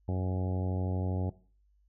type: harmonic tone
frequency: 92.5 Hz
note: F#2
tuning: in tune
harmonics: 1 / 2 / 3 / 4 / 5 / 6 / 7 / 8 / 9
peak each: -30 / -36 / -40 / -42 / -44 / -46 / -47 / -48 / -49 dBFS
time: 0.08-1.3 s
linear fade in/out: 5 ms
effects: noise-tail reverb RT60 0.4 s tail -18 dB re dry + added 50 Hz sine -64 dBFS peak until 1.88 s